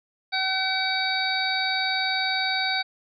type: harmonic tone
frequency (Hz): 760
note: F#5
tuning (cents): +46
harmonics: 1 / 2 / 3 / 5 / 6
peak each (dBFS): -29 / -29 / -29 / -29 / -29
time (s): 0.32-2.83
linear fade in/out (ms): 20
effects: none